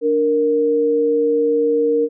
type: tone pair together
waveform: sine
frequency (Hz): 293.7 / 466.2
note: D4 / A#4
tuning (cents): 0 / 0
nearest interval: minor sixth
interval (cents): 800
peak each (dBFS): -21 / -14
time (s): 0.01-2.09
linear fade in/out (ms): 50
effects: none